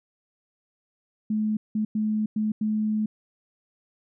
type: tone bursts at uneven times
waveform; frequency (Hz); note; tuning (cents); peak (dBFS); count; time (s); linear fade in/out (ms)
sine; 214.7; A3; -42; -22; 5; 1.3-1.57 / 1.75-1.85 / 1.95-2.26 / 2.36-2.52 / 2.61-3.06; 5
effects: none